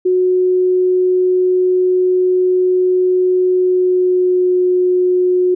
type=tone with pitch glide; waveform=sine; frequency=366.6 to 363.2 Hz; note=F#4 to F#4; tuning=-16 to -32 cents; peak=-10 dBFS; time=0.05-5.55 s; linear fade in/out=10 ms; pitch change=-16 cents; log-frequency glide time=3.54-4.58 s; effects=none